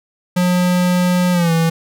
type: tone with pitch glide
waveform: square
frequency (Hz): 179.5 to 164.6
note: F3 to E3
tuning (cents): +48 to -2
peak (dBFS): -13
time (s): 0.36-1.7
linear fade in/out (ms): 10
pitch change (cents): -150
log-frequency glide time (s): 1.32-1.52
effects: none

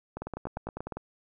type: two click trains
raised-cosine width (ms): 1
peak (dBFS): -21 / -22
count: 7 / 9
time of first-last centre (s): 0.22-0.923 / 0.17-0.97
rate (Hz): 8.54 / 10
effects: none

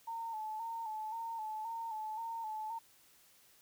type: tone with vibrato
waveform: sine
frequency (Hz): 890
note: A5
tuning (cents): +20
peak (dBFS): -38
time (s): 0.07-2.79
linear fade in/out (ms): 10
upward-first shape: square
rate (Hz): 1.9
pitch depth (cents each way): 48
effects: white hiss -65 dBFS RMS until 3.61 s

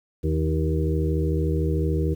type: harmonic tone with a mistuned harmonic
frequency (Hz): 78.9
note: D#2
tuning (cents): +25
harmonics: 1 / 2 / 4 / 5 / 6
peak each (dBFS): -23 / -26 / -29 / -30 / -31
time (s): 0.23-2.15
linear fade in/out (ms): 20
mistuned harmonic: 5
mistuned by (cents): -24
effects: 9-bit

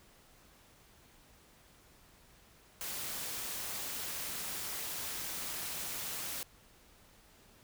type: noise with amplitude modulation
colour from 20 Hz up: white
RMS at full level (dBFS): -38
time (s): 2.81-6.43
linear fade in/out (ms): 0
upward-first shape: sine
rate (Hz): 245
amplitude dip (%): 40
effects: pink hiss -62 dBFS RMS until 7.63 s

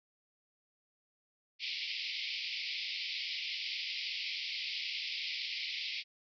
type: band-pass noise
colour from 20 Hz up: pink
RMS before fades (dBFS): -39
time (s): 1.59-6.04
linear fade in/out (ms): 50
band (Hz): 2100 to 5200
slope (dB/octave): 96
effects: none

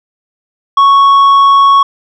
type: tone with tanh clipping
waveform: sine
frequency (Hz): 1108.7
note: C#6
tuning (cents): 0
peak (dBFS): -4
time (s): 0.77-1.83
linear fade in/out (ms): 5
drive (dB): 5
effects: none

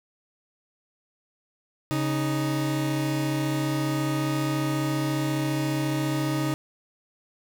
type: tone pair together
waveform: 40% pulse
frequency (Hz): 138 / 310.6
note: C#3 / D#4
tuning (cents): -7 / -3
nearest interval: octave + major second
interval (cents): 1404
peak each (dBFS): -26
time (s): 1.91-6.54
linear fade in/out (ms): 0
effects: 10-bit

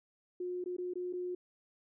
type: tone with dropouts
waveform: sine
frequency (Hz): 359.6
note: F#4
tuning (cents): -49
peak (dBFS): -35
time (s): 0.4-1.35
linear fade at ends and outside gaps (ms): 5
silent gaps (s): 0.641-0.659 / 0.767-0.783 / 0.937-0.955 / 1.128-1.134
effects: none

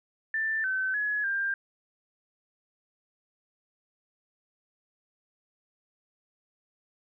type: tone with pitch steps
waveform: sine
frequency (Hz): 1774 / 1530 / 1689 / 1592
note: A6 / G6 / G#6 / G6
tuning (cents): +14 / -42 / +29 / +26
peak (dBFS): -26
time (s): 0.34-1.54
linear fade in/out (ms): 2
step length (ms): 300
effects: none

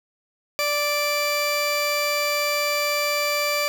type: tone pair together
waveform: 25% pulse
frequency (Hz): 586 / 2344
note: D5 / D7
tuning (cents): -4 / -4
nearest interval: 2 octaves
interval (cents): 2400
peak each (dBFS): -20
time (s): 0.59-3.68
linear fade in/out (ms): 0
effects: none

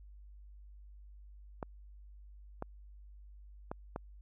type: clicks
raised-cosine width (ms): 1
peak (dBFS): -24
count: 4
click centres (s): 1.628 / 2.624 / 3.715 / 3.961
effects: added 50 Hz sine -51 dBFS peak until 4.21 s

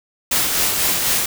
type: noise with tremolo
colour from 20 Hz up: white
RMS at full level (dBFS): -17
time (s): 0.31-1.26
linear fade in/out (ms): 5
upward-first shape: sine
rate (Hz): 4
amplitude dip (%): 35
effects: none

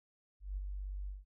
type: tone with ADSR envelope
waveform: sine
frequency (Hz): 48.41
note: G1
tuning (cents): -21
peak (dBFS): -34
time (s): 0.4-1.25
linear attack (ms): 170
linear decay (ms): 20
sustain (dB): -4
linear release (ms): 170
effects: none

